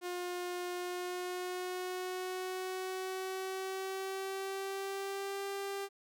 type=tone with pitch glide; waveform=sawtooth; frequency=356.7 to 395.8 Hz; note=F4 to G4; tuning=+37 to +17 cents; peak=-33 dBFS; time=0.01-5.89 s; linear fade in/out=50 ms; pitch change=+180 cents; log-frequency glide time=0.73-5.45 s; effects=none